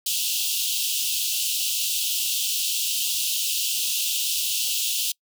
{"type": "high-pass noise", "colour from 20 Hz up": "pink", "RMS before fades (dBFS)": -25, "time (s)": [0.06, 5.12], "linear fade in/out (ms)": 5, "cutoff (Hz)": 2700, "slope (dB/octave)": 96, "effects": ["noise-tail reverb RT60 0.1 s tail -26 dB re dry"]}